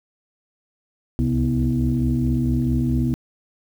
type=tone cluster; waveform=sine; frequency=65.6 / 70.1 / 131.7 / 245.9 / 323.1 Hz; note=C2 / C#2 / C3 / B3 / E4; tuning=+5 / +20 / +12 / -7 / -35 cents; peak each=-25 / -28 / -21 / -21 / -27 dBFS; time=1.19-3.14 s; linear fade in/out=0 ms; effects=tanh soft clip ceiling -9 dBFS + 8-bit

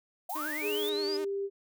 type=noise; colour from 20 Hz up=violet; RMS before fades=-41 dBFS; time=0.29-0.9 s; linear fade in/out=10 ms
type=linear sweep; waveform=sine; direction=up; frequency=659.3 to 5070 Hz; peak=-34 dBFS; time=0.29-1.17 s; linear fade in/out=5 ms
type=tone with vibrato; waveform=sawtooth; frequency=302.9 Hz; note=D#4; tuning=46 cents flat; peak=-34 dBFS; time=0.35-1.25 s; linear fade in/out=10 ms; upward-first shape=sine; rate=9.6 Hz; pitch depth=41 cents each way
type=tone with pitch glide; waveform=sine; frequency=415.3 to 396.5 Hz; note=G#4 to G4; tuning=0 to +20 cents; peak=-30 dBFS; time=0.61-1.5 s; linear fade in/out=50 ms; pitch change=-80 cents; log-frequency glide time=0.87-1.09 s
effects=none

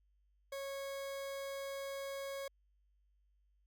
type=tone; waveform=40% pulse; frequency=550 Hz; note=C#5; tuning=14 cents flat; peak=-40 dBFS; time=0.52-2.48 s; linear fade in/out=5 ms; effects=added 50 Hz sine -70 dBFS peak until 3.66 s

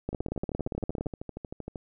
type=two click trains; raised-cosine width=2 ms; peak=-23 / -17 dBFS; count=22 / 18; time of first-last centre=0.13-1.758 / 0.09-1.067 s; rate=12.9 / 17.4 Hz; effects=none

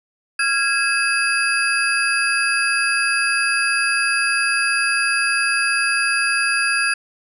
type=tone cluster; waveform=sine; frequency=1378 / 1648 / 2585 / 4810 / 9960 Hz; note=F6 / G#6 / E7 / D8 / D#9; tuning=-24 / -14 / -34 / +41 / +1 cents; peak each=-24 / -20 / -21 / -25 / -28 dBFS; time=0.39-6.94 s; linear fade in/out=5 ms; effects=none

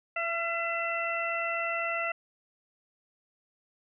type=harmonic tone with a mistuned harmonic; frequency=671 Hz; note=E5; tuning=31 cents sharp; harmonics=1 / 2 / 3 / 4; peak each=-34 / -34 / -34 / -34 dBFS; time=0.16-2.12 s; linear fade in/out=5 ms; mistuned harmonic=2; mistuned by=+28 cents; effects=none

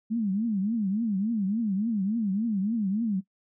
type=tone with vibrato; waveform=sine; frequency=210.3 Hz; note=G#3; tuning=22 cents sharp; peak=-24 dBFS; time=0.1-3.21 s; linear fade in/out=20 ms; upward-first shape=triangle; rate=3.5 Hz; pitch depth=230 cents each way; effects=noise-tail reverb RT60 0.1 s tail -20 dB re dry

